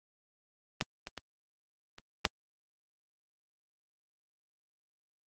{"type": "clicks", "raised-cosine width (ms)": 0.2, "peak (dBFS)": [-10, -21, -21, -29, -6], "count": 5, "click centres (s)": [0.811, 1.071, 1.177, 1.984, 2.252], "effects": ["high-pass 100 Hz 12 dB/octave", "Opus 24 kbps"]}